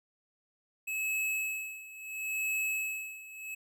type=tone with tremolo; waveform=square; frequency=2585 Hz; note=E7; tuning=34 cents flat; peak=-30 dBFS; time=0.87-3.55 s; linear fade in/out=10 ms; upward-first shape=sine; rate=0.73 Hz; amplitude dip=85%; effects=none